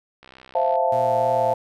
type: click train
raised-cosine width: 0.3 ms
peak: -28 dBFS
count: 35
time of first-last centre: 0.23-0.756 s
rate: 64.7 Hz
type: chord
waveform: sine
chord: F major seventh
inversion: second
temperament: equal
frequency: 523.3 / 659.3 / 698.5 / 880 Hz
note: C5 / E5 / F5 / A5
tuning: 0 / 0 / 0 / 0 cents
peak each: -23 dBFS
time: 0.55-1.54 s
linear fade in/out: 5 ms
type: tone with vibrato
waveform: sawtooth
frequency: 118.7 Hz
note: A#2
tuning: 32 cents sharp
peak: -29 dBFS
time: 0.92-1.54 s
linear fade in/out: 5 ms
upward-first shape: triangle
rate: 3.2 Hz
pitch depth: 43 cents each way
effects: none